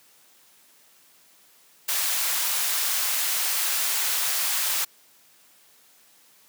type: high-pass noise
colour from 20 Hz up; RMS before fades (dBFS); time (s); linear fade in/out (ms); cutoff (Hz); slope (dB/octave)
white; -25; 1.88-4.85; 10; 840; 12
effects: white hiss -57 dBFS RMS until 6.48 s + high-pass 150 Hz 12 dB/octave